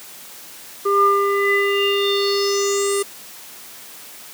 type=tone with low-pass filter sweep; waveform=square; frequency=400 Hz; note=G4; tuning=35 cents sharp; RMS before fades=-18 dBFS; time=0.85-3.03 s; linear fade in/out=10 ms; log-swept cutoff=1000 to 9500 Hz; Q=6.4; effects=white hiss -39 dBFS RMS until 4.33 s + high-pass 150 Hz 12 dB/octave